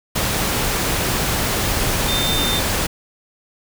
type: tone in noise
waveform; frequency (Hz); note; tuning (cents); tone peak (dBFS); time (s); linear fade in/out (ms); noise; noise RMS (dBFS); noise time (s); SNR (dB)
sine; 3600; A7; +39; -21; 2.08-2.6; 10; pink; -20; 0.15-2.87; -4
effects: none